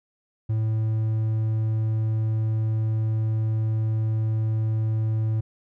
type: tone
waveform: triangle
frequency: 110 Hz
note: A2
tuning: in tune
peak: -19 dBFS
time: 0.49-5.41 s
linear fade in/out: 10 ms
effects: none